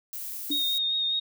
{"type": "noise", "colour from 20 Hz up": "violet", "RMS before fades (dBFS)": -36, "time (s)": [0.13, 0.78], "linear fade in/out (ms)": 0}
{"type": "tone with exponential decay", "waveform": "sine", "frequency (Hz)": 293.1, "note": "D4", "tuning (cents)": -3, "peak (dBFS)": -26, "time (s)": [0.5, 0.67], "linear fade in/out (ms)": 5, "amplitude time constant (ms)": 36}
{"type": "tone with vibrato", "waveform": "sine", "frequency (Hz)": 3710, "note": "A#7", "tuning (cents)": -9, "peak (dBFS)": -24, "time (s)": [0.51, 1.2], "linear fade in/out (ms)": 10, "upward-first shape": "triangle", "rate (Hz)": 5, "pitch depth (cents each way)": 25}
{"effects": []}